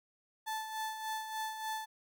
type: tone with tremolo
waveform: 35% pulse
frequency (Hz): 875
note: A5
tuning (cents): -10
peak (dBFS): -33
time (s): 0.46-1.86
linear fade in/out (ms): 20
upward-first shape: sine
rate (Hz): 3.4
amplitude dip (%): 55
effects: none